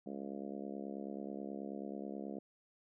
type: harmonic tone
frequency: 69.3 Hz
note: C#2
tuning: in tune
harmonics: 3 / 4 / 5 / 6 / 7 / 8 / 9 / 10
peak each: -45 / -47 / -49 / -51 / -52 / -53 / -54 / -55 dBFS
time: 0.06-2.39 s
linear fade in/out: 5 ms
effects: none